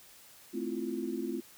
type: chord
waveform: sine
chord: F major seventh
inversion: first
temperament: equal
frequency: 220 / 261.6 / 329.6 / 349.2 Hz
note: A3 / C4 / E4 / F4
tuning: 0 / 0 / 0 / 0 cents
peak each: -39 / -38 / -39 / -37 dBFS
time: 0.53-1.41 s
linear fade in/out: 20 ms
effects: white hiss -56 dBFS RMS until 1.57 s